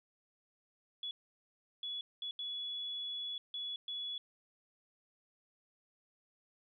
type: tone bursts at uneven times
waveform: sine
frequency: 3398 Hz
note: G#7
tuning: 39 cents sharp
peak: -38 dBFS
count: 6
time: 1.03-1.11 / 1.83-2.01 / 2.22-2.31 / 2.39-3.38 / 3.54-3.76 / 3.88-4.18 s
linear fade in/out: 2 ms
effects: none